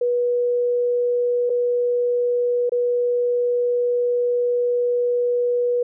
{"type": "tone with dropouts", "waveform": "sine", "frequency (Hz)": 486.2, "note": "B4", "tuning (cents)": -27, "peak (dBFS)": -17, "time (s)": [0.01, 5.83], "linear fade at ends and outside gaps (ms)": 5, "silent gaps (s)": [[1.496, 1.5], [2.695, 2.719]], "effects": []}